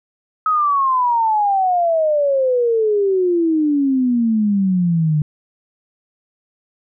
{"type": "exponential sweep", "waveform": "sine", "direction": "down", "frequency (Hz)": [1282, 148], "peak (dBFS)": -13, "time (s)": [0.46, 5.22], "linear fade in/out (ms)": 2, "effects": []}